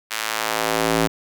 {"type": "tone with high-pass filter sweep", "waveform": "square", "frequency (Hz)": 55.1, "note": "A1", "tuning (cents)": 3, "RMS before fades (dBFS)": -22, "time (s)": [0.1, 1.08], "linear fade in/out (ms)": 20, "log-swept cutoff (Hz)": [1800, 220], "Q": 0.77, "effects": []}